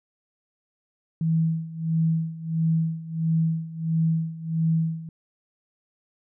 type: tone with tremolo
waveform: sine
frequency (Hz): 162.3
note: E3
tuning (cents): -27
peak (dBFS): -18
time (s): 1.21-5.09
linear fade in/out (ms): 2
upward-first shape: sine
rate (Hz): 1.5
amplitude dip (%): 85
effects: none